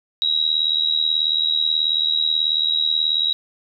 sine tone with amplitude modulation, 3849 Hz, B7, 45 cents flat, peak -13 dBFS, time 0.22-3.33 s, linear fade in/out 0 ms, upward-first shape sine, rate 78.4 Hz, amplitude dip 80%, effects none

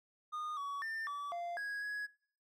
triangle tone with pitch steps, 1225 / 1129 / 1795 / 1149 / 693 / 1656 / 1674 Hz, D#6 / C#6 / A6 / D6 / F5 / G#6 / G#6, -27 / +31 / +34 / -38 / -14 / -5 / +13 cents, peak -36 dBFS, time 0.32-2.07 s, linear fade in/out 20 ms, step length 250 ms, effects noise-tail reverb RT60 0.6 s tail -22 dB re dry

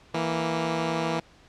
10% pulse tone pair together, 164.6 / 232.8 Hz, E3 / A#3, -2 / -2 cents, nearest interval tritone, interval 600 cents, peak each -18 / -23 dBFS, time 0.14-1.2 s, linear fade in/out 5 ms, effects pink hiss -55 dBFS RMS until 1.48 s + low-pass 5000 Hz 12 dB/octave

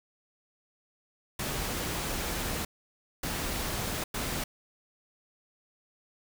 pink noise bursts at uneven times, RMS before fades -33 dBFS, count 3, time 1.39-2.65 / 3.23-4.04 / 4.14-4.44 s, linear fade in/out 5 ms, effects none

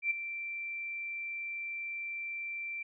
sine tone with ADSR envelope, 2349 Hz, D7, in tune, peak -25 dBFS, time 0.02-2.83 s, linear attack 86 ms, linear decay 12 ms, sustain -11 dB, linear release 7 ms, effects none

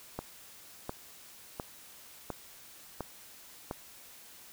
click train, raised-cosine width 1 ms, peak -21 dBFS, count 6, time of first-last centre 0.19-3.711 s, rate 1.42 Hz, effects white hiss -53 dBFS RMS until 4.52 s

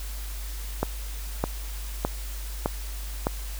click train, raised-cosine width 1 ms, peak -9 dBFS, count 5, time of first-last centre 0.83-3.269 s, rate 1.64 Hz, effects added 50 Hz sine -32 dBFS peak until 3.59 s + white hiss -42 dBFS RMS until 3.59 s

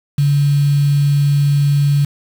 sine tone with quantisation, 143.1 Hz, D3, 45 cents flat, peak -10 dBFS, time 0.18-2.05 s, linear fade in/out 5 ms, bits 5, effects none

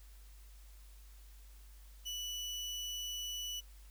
30% pulse tone, 2960 Hz, F#7, in tune, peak -36 dBFS, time 2.05-3.61 s, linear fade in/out 20 ms, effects added 50 Hz sine -53 dBFS peak until 3.9 s + white hiss -65 dBFS RMS until 3.9 s

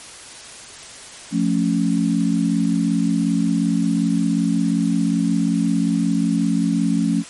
sine chord, F augmented, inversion none, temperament equal, 174.61 / 220 / 277.2 Hz, F3 / A3 / C#4, 0 / 0 / 0 cents, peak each -20 dBFS, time 1.31-7.24 s, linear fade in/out 50 ms, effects white hiss -38 dBFS RMS until 7.29 s + MP3 48 kbps

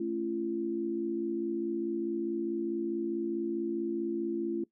sine tone cluster, 220 / 275.5 / 340.2 Hz, A3 / C#4 / F4, 0 / -11 / -45 cents, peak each -37 / -38 / -31 dBFS, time 0-4.64 s, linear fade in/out 5 ms, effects noise-tail reverb RT60 0.1 s tail -19 dB re dry

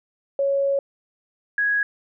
sine tone pair in turn, 554.4 / 1661.3 Hz, C#5 / G#6, 0 / 0 cents, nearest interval octave + perfect fifth, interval 1900 cents, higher second, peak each -18 dBFS, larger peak neither, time 0.39-0.79 / 1.58-1.83 s, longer first, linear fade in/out 2 ms, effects none

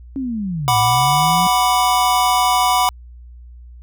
sine linear two-way sweep, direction down then up, 277.2 to 107 to 181.3 Hz, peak -20 dBFS, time 0.16-1.47 s, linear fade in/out 0 ms, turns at 0.77 s
square chord, B minor, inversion second, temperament equal, 740 / 987.8 / 1174.7 Hz, F#5 / B5 / D6, 0 / 0 / 0 cents, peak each -18 / -17 / -21 dBFS, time 0.68-2.89 s, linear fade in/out 0 ms
effects added 60 Hz sine -36 dBFS peak until 3.82 s

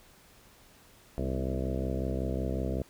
harmonic tone with a mistuned harmonic, 65.41 Hz, C2, in tune, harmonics 1 / 2 / 3 / 4 / 5 / 6 / 7 / 8 / 9 / 10, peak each -33 / -36 / -38 / -39 / -40 / -41 / -41 / -42 / -43 / -43 dBFS, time 1.18-2.82 s, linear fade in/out 0 ms, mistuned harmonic 4, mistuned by -46 cents, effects pink hiss -58 dBFS RMS until 2.89 s

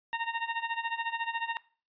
20% pulse tone with tremolo, 922 Hz, A#5, 19 cents flat, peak -23 dBFS, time 0.13-1.57 s, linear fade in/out 0 ms, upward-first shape sine, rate 14 Hz, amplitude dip 85%, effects noise-tail reverb RT60 0.4 s tail -21 dB re dry + resampled to 11025 Hz

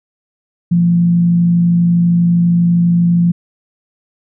sine tone with frequency modulation, 172.6 Hz, F3, 20 cents flat, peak -8 dBFS, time 0.71-3.32 s, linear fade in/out 10 ms, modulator 52.4 Hz, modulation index 0.23, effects none

